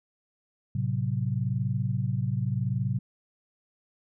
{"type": "chord", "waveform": "sine", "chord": "F# diminished", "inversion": "first", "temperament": "equal", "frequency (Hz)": [110, 130.81, 185], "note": ["A2", "C3", "F#3"], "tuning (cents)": [0, 0, 0], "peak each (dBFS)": [-29, -28, -33], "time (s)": [0.75, 2.99], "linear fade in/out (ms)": 5, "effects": []}